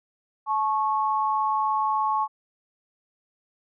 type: tone pair together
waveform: sine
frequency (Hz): 863.4 / 1100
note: A5 / C#6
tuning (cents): -33 / -14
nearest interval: major third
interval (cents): 419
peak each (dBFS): -24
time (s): 0.46-2.28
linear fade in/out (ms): 50
effects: none